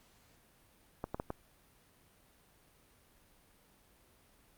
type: clicks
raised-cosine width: 1 ms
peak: -22 dBFS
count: 4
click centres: 1.041 / 1.145 / 1.199 / 1.304 s
effects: pink hiss -66 dBFS RMS until 4.57 s + Opus 48 kbps